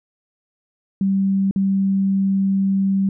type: tone with dropouts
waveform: sine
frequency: 194.4 Hz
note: G3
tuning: 14 cents flat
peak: -15 dBFS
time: 1.01-3.09 s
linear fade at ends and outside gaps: 2 ms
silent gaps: 1.511-1.56 s
effects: none

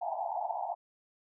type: band-pass noise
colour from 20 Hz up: pink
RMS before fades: -35 dBFS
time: 0.01-0.75 s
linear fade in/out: 20 ms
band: 670 to 900 Hz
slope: 96 dB/octave
effects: none

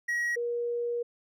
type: tone pair in turn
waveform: triangle / sine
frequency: 1905 / 476.2 Hz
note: A#6 / A#4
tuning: +37 / +37 cents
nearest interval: 2 octaves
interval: 2400 cents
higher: first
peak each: -25 / -28 dBFS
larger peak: first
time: 0.08-0.36 / 0.36-1.03 s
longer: second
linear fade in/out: 10 ms
effects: none

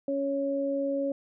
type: tone pair together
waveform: sine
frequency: 278.3 / 554.4 Hz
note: C#4 / C#5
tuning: +7 / 0 cents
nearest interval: octave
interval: 1193 cents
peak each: -30 / -28 dBFS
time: 0.08-1.12 s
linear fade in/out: 2 ms
effects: none

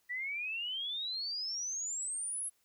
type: exponential sweep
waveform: sine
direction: up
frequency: 1928 to 10990 Hz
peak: -35 dBFS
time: 0.09-2.5 s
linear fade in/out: 20 ms
effects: white hiss -74 dBFS RMS until 2.64 s

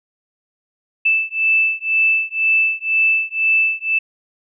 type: beating tone pair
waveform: sine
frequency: 2637 / 2639 Hz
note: E7 / E7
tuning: 0 / +1 cents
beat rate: 2 Hz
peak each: -17 dBFS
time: 1.05-3.99 s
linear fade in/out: 10 ms
effects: none

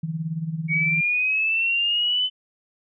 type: tone with tremolo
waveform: sine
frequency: 161.3 Hz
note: E3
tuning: 37 cents flat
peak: -22 dBFS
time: 0.03-1.01 s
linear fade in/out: 5 ms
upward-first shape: sine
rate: 18 Hz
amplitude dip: 70%
type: linear sweep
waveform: sine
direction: up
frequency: 2233 to 3036 Hz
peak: -19 dBFS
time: 0.68-2.3 s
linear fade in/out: 50 ms
effects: none

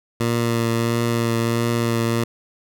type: tone with vibrato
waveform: 15% pulse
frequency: 116.54 Hz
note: A#2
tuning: in tune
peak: -12 dBFS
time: 0.2-2.24 s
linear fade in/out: 5 ms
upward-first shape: triangle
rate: 1.5 Hz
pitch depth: 21 cents each way
effects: none

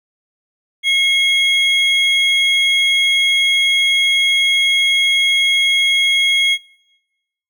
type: tone pair together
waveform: triangle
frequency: 2164 / 3296 Hz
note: C#7 / G#7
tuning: -42 / -14 cents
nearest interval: perfect fifth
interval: 728 cents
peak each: -13 dBFS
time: 0.83-6.58 s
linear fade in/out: 50 ms
effects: noise-tail reverb RT60 1.0 s tail -23 dB re dry

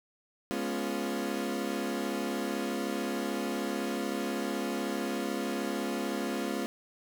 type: chord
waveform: 30% pulse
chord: C# dominant seventh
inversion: second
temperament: equal with one note detuned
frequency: 207.7 / 243.7 / 277.2 / 349.2 Hz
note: G#3 / B3 / C#4 / E#4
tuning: 0 / -23 / 0 / 0 cents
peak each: -34 dBFS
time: 0.51-6.66 s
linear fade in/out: 0 ms
effects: none

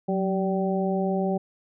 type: harmonic tone with a mistuned harmonic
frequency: 192.7 Hz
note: G3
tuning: 29 cents flat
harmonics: 1 / 2 / 3 / 4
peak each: -25 / -28 / -30 / -31 dBFS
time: 0.08-1.38 s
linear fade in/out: 10 ms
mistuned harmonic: 1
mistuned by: -57 cents
effects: none

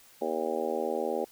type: harmonic tone with a mistuned harmonic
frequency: 79.6 Hz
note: D#2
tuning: 40 cents sharp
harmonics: 3 / 4 / 5 / 6 / 7 / 8 / 9 / 10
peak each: -39 / -38 / -34 / -34 / -34 / -41 / -42 / -37 dBFS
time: 0.21-1.25 s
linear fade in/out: 10 ms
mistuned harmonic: 10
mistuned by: +18 cents
effects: white hiss -57 dBFS RMS until 1.31 s

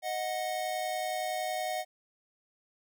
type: tone pair together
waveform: square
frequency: 624.2 / 735 Hz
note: D#5 / F#5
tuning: +5 / -12 cents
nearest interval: minor third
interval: 283 cents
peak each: -36 / -34 dBFS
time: 0.02-1.85 s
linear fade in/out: 50 ms
effects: none

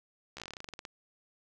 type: slowing click train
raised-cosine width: 0.2 ms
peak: -25 dBFS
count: 16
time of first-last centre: 0.37-0.852 s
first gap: 14 ms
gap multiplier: 1.11
effects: none

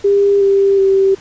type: tone with pitch steps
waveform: sine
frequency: 401 / 394.3 / 387.8 Hz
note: G4 / G4 / G4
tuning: +39 / +10 / -19 cents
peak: -8 dBFS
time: 0.04-1.15 s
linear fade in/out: 10 ms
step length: 370 ms
effects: pink hiss -40 dBFS RMS until 1.2 s + resampled to 16000 Hz

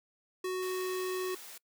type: tone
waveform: square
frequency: 370 Hz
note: F#4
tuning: in tune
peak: -33 dBFS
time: 0.44-1.35 s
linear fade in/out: 5 ms
type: high-pass noise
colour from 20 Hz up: white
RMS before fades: -48 dBFS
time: 0.62-1.58 s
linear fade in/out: 5 ms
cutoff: 380 Hz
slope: 12 dB/octave
effects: noise-tail reverb RT60 0.1 s tail -24 dB re dry

